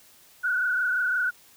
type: tone with frequency modulation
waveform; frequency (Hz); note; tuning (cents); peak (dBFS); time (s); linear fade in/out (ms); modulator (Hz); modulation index
sine; 1473; F#6; -8; -22; 0.43-1.31; 20; 25.8; 2
effects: white hiss -55 dBFS RMS until 1.56 s